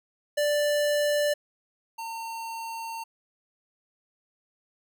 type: tone pair in turn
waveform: square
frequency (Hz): 588 / 909.7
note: D5 / A#5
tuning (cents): +2 / -43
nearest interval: minor sixth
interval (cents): 755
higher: second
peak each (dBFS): -23 / -34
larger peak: first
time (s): 0.37-1.34 / 1.98-3.04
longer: second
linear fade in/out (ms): 10
effects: none